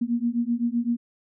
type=beating tone pair; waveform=sine; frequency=233.1 / 240.9 Hz; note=A#3 / B3; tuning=0 / -43 cents; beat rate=7.8 Hz; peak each=-25 dBFS; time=0.01-0.97 s; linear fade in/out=10 ms; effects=none